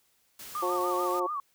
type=noise; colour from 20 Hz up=white; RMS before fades=-44 dBFS; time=0.39-1.2 s; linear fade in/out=5 ms
type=tone with vibrato; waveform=sine; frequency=1162 Hz; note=D6; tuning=19 cents flat; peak=-30 dBFS; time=0.55-1.4 s; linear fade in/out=2 ms; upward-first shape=sine; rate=6.8 Hz; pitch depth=97 cents each way
type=harmonic tone; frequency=179 Hz; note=F3; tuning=43 cents sharp; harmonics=2 / 3 / 4 / 5; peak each=-31 / -33 / -37 / -34 dBFS; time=0.62-1.27 s; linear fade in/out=10 ms
effects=white hiss -69 dBFS RMS until 1.54 s